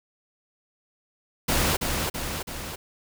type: noise with echo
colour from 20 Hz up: pink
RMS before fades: -23 dBFS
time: 1.48-1.77 s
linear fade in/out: 10 ms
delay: 330 ms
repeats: 3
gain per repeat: -4 dB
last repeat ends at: 2.76 s
effects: none